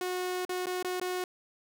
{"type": "tone with dropouts", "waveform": "sawtooth", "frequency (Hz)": 364.4, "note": "F#4", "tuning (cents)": -26, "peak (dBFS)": -27, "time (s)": [0.01, 1.24], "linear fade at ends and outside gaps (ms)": 2, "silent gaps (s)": [[0.451, 0.493], [0.658, 0.668], [0.827, 0.846], [0.999, 1.013]], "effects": []}